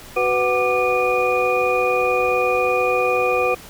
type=tone cluster; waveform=sine; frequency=373.2 / 497.1 / 743 / 1183 / 2451 Hz; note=F#4 / B4 / F#5 / D6 / D#7; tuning=+15 / +11 / +7 / +12 / -27 cents; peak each=-25 / -19 / -24 / -24 / -23 dBFS; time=0.16-3.55 s; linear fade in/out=10 ms; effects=pink hiss -40 dBFS RMS until 3.69 s